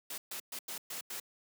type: noise bursts at uneven times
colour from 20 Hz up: white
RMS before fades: -41 dBFS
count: 6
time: 0.1-0.18 / 0.31-0.4 / 0.52-0.59 / 0.68-0.78 / 0.9-1.01 / 1.1-1.2 s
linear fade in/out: 5 ms
effects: high-pass 200 Hz 12 dB/octave